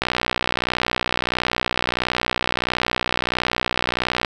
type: click train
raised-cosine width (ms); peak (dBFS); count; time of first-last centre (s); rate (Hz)
0.3; -3; 261; 0.02-4.248; 61.5
effects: 7-bit